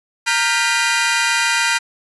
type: tone cluster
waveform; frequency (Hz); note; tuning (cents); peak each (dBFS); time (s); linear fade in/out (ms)
sawtooth; 927 / 1404 / 1572 / 1978 / 2430; A#5 / F6 / G6 / B6 / D#7; -10 / +9 / +4 / +2 / -42; -18; 0.26-1.79; 20
effects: resampled to 24000 Hz